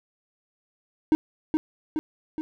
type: tone with echo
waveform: triangle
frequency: 311.1 Hz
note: D#4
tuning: in tune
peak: -13 dBFS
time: 1.12-1.15 s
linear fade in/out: 0 ms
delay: 420 ms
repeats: 3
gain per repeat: -4 dB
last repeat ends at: 2.41 s
effects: none